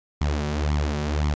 sawtooth tone with flanger, 74 Hz, D2, 14 cents sharp, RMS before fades -24 dBFS, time 0.21-1.34 s, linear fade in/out 0 ms, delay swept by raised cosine 0.9 to 5.3 ms, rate 1.9 Hz, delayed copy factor +0.75, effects resampled to 16000 Hz

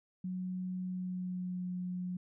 sine tone with pitch glide, 183.7 to 180.75 Hz, F#3 to F#3, -12 to -40 cents, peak -35 dBFS, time 0.24-2.17 s, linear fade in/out 5 ms, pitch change -28 cents, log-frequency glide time 0.82-1.68 s, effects none

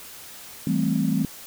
sine chord, A minor seventh, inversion second, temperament equal, 164.81 / 196 / 220 / 261.6 Hz, E3 / G3 / A3 / C4, 0 / 0 / 0 / 0 cents, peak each -25 dBFS, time 0.67-1.25 s, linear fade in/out 2 ms, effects tanh soft clip ceiling -10 dBFS + white hiss -42 dBFS RMS until 1.46 s

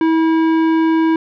sine tone with tanh clipping, 323.5 Hz, E4, 32 cents flat, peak -13 dBFS, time 0.01-1.16 s, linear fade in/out 2 ms, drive 14 dB, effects none

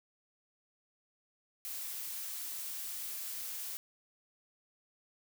blue noise, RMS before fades -41 dBFS, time 1.65-3.77 s, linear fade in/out 0 ms, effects none

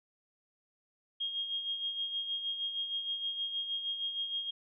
sine tone with tremolo, 3248 Hz, G#7, 39 cents flat, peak -31 dBFS, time 1.2-4.51 s, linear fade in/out 10 ms, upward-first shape sine, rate 6.4 Hz, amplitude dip 55%, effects none

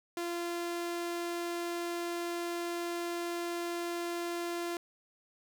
sawtooth tone, 344.4 Hz, F4, 24 cents flat, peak -30 dBFS, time 0.17-4.77 s, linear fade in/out 2 ms, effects none

